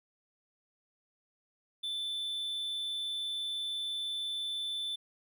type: tone with amplitude modulation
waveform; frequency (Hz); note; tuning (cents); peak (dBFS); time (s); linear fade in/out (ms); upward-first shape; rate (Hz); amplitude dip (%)
triangle; 3520; A7; 0; -31; 1.83-4.96; 10; sine; 226; 25
effects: none